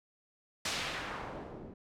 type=noise with low-pass filter sweep; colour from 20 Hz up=white; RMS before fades=-40 dBFS; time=0.65-1.74 s; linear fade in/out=5 ms; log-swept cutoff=5900 to 270 Hz; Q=0.91; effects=none